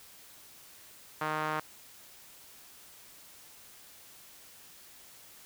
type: tone with band-pass filter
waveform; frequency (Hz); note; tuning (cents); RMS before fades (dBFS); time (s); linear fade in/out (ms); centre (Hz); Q
sawtooth; 154.5; D#3; -12; -33; 1.21-1.6; 5; 1200; 1.7
effects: white hiss -54 dBFS RMS until 5.45 s